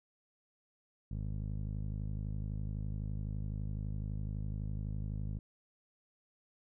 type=tone with low-pass filter; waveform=15% pulse; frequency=51.91 Hz; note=G#1; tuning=in tune; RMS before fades=-38 dBFS; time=1.11-5.39 s; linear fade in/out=5 ms; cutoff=190 Hz; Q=0.67; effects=none